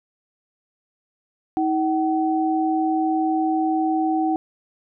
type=tone pair together; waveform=sine; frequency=318.7 / 758 Hz; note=D#4 / F#5; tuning=+42 / +42 cents; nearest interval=octave + minor third; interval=1500 cents; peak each=-20 / -22 dBFS; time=1.57-4.36 s; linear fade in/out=0 ms; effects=none